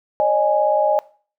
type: chord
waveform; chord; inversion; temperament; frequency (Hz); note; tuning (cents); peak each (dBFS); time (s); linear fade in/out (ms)
sine; C# suspended second; none; equal with one note detuned; 554.4 / 611.9 / 830.6; C#5 / D#5 / G#5; 0 / -29 / 0; -22 / -17 / -18; 0.2-0.99; 0
effects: noise-tail reverb RT60 0.4 s tail -19 dB re dry